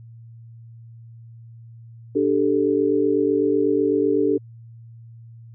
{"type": "chord", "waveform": "sine", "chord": "D suspended fourth", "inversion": "none", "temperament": "equal", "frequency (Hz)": [293.7, 392, 440], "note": ["D4", "G4", "A4"], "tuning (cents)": [0, 0, 0], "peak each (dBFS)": -21, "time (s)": [2.15, 4.38], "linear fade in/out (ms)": 10, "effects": ["added 115 Hz sine -40 dBFS peak until 5.54 s"]}